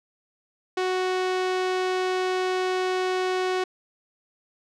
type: tone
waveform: sawtooth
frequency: 370 Hz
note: F#4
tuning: in tune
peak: -19 dBFS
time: 0.77-3.64 s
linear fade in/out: 5 ms
effects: low-pass 5000 Hz 12 dB/octave